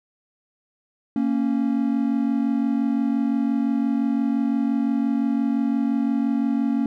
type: tone pair together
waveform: triangle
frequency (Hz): 231.2 / 277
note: A#3 / C#4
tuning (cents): -14 / -1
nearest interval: minor third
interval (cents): 313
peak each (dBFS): -20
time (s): 1.16-6.86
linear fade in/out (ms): 2
effects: none